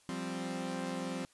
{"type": "chord", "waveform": "sawtooth", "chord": "F suspended second", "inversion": "none", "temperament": "equal", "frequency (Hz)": [174.61, 196, 261.6], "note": ["F3", "G3", "C4"], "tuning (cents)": [0, 0, 0], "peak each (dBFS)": [-37, -38, -35], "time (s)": [0.09, 1.25], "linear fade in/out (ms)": 0, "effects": ["white hiss -66 dBFS RMS until 1.33 s", "resampled to 24000 Hz"]}